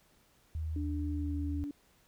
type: tone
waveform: sine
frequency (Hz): 79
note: D#2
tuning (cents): +27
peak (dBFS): -33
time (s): 0.55-1.64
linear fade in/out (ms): 0
type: tone with pitch glide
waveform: sine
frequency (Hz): 293.7 to 288.2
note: D4 to D4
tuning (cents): 0 to -33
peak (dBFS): -36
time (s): 0.76-1.71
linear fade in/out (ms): 2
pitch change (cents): -33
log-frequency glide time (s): 1.13-1.34
effects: pink hiss -67 dBFS RMS until 2.07 s